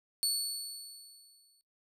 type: tone with exponential decay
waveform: 25% pulse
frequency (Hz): 4435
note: C#8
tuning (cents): 0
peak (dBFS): -22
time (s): 0.23-1.61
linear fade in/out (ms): 0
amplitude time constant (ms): 300
effects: noise-tail reverb RT60 0.2 s tail -23 dB re dry